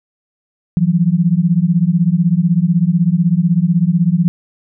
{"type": "beating tone pair", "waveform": "sine", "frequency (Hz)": [164.6, 180.6], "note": ["E3", "F#3"], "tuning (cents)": [-2, -42], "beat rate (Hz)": 16, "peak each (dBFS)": -13, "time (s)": [0.77, 4.28], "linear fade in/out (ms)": 0, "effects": []}